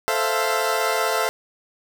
20% pulse chord, F major seventh, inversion first, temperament equal with one note detuned, 440 / 523.3 / 663.1 / 698.5 Hz, A4 / C5 / E5 / F5, 0 / 0 / +10 / 0 cents, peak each -20 / -21 / -20 / -22 dBFS, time 0.08-1.29 s, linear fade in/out 0 ms, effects none

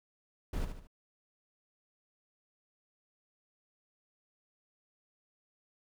brown noise with echo, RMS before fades -34 dBFS, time 0.53-0.65 s, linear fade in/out 5 ms, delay 74 ms, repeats 3, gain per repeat -7 dB, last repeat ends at 0.872 s, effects none

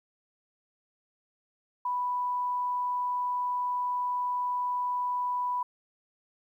sine tone, 988 Hz, B5, in tune, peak -27 dBFS, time 1.85-5.63 s, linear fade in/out 5 ms, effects 11-bit

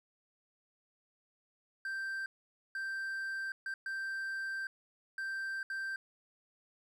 triangle tone bursts at uneven times, 1568 Hz, G6, in tune, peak -34 dBFS, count 6, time 1.85-2.26 / 2.75-3.52 / 3.66-3.74 / 3.86-4.67 / 5.18-5.63 / 5.7-5.96 s, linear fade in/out 2 ms, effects none

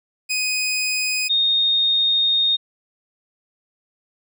20% pulse / sine tone pair in turn, 2500 / 3694 Hz, D#7 / A#7, +8 / -16 cents, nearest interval perfect fifth, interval 676 cents, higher second, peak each -15 dBFS, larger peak neither, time 0.29-1.29 / 1.29-2.57 s, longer second, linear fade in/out 20 ms, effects none

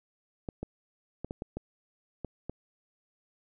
clicks, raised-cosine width 2 ms, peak -22 dBFS, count 8, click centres 0.488 / 0.63 / 1.246 / 1.309 / 1.421 / 1.57 / 2.247 / 2.496 s, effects none

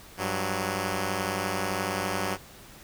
5% pulse tone pair together, 98.31 / 185 Hz, G2 / F#3, +5 / 0 cents, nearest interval major seventh, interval 1095 cents, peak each -19 dBFS, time 0.17-2.38 s, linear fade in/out 50 ms, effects pink hiss -49 dBFS RMS until 2.83 s

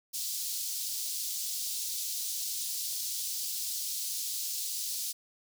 pink high-pass noise, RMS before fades -35 dBFS, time 0.13-5.13 s, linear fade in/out 20 ms, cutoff 4300 Hz, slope 24 dB/octave, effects none

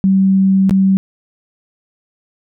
sine tone with dropouts, 192.2 Hz, G3, 34 cents flat, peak -8 dBFS, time 0.04-0.97 s, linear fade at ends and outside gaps 0 ms, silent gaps 0.695-0.709 s, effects none

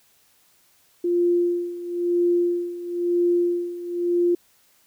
sine tone with tremolo, 349.1 Hz, F4, 1 cent flat, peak -16 dBFS, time 1.04-4.35 s, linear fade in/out 5 ms, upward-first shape sine, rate 1 Hz, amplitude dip 80%, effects white hiss -60 dBFS RMS until 4.86 s

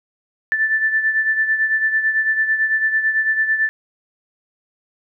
sine beating tone pair, 1760 / 1769 Hz, A6 / A6, 0 / +9 cents, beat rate 9 Hz, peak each -16 / -23 dBFS, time 0.52-3.69 s, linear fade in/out 0 ms, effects none

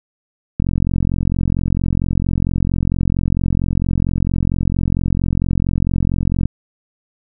click train, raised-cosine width 5 ms, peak -5 dBFS, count 261, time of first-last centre 0.6-6.456 s, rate 44.4 Hz, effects none

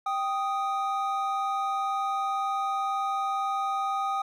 triangle tone pair together, 784.5 / 1244.5 Hz, G5 / D#6, +1 / 0 cents, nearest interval minor sixth, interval 799 cents, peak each -27 dBFS, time 0.06-4.22 s, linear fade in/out 5 ms, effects none

